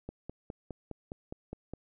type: click train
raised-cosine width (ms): 2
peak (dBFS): -26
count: 9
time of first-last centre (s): 0.09-1.736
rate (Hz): 4.86
effects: none

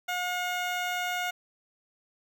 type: tone with notch filter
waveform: 15% pulse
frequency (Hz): 719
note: F#5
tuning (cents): -50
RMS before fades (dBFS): -31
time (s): 0.08-1.31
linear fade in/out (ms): 10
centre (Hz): 10000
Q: 1.2
effects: none

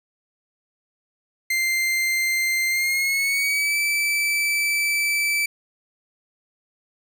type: tone with pitch glide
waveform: 40% pulse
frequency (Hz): 2090 to 2319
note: C7 to D7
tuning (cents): -2 to -22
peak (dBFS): -19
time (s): 1.5-5.46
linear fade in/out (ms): 5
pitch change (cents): +180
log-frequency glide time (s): 2.69-3.77
effects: none

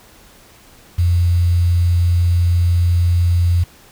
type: tone with quantisation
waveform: sine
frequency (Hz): 87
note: F2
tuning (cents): -6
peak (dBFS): -11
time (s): 0.98-3.64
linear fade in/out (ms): 10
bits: 6
effects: pink hiss -46 dBFS RMS until 3.91 s

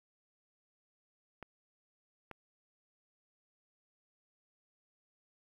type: clicks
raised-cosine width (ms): 0.5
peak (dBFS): -30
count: 2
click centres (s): 1.427 / 2.313
effects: 10-bit

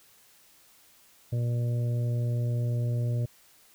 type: harmonic tone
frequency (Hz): 119.7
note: A#2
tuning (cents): +46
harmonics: 1 / 2 / 3 / 4 / 5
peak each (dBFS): -25 / -42 / -44 / -44 / -43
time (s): 1.32-3.26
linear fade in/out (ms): 10
effects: white hiss -59 dBFS RMS until 3.74 s

